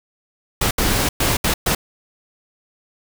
pink noise bursts at uneven times, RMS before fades -18 dBFS, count 5, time 0.61-0.71 / 0.78-1.09 / 1.2-1.37 / 1.44-1.54 / 1.66-1.75 s, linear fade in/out 5 ms, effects none

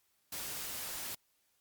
white noise, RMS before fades -41 dBFS, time 0.32-1.15 s, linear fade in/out 5 ms, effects white hiss -75 dBFS RMS until 1.6 s + Opus 48 kbps

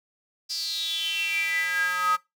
square tone with high-pass filter sweep, 180.7 Hz, F#3, 41 cents flat, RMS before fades -27 dBFS, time 0.49-2.17 s, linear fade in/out 20 ms, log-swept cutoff 5000 to 1200 Hz, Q 9.5, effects noise-tail reverb RT60 0.2 s tail -20 dB re dry

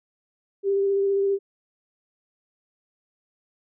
sine tone with vibrato, 395.3 Hz, G4, 15 cents sharp, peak -19 dBFS, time 0.63-1.39 s, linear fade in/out 50 ms, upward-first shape square, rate 15 Hz, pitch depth 12 cents each way, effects none

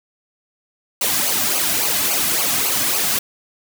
white noise with flanger, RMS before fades -19 dBFS, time 1.01-3.19 s, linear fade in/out 5 ms, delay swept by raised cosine 0.55 to 2.25 ms, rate 3.6 Hz, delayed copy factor -0.7, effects none

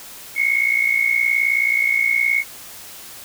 sine tone pair together, 2158 / 2217 Hz, C#7 / C#7, -47 / 0 cents, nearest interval unison, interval 47 cents, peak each -18 dBFS, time 0.35-2.44 s, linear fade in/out 50 ms, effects white hiss -38 dBFS RMS until 3.24 s

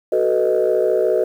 sine chord, B dominant seventh, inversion second, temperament equal with one note detuned, 374.7 / 440 / 493.9 / 622.3 Hz, F#4 / A4 / B4 / D#5, +22 / 0 / 0 / 0 cents, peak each -19 dBFS, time 0.12-1.24 s, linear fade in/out 5 ms, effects tanh soft clip ceiling -7 dBFS + 8-bit

